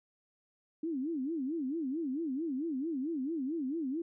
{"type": "tone with vibrato", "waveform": "sine", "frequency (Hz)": 293.7, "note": "D4", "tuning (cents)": 0, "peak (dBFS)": -32, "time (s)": [0.83, 4.02], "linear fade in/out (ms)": 5, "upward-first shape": "sine", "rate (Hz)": 4.5, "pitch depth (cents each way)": 250, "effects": []}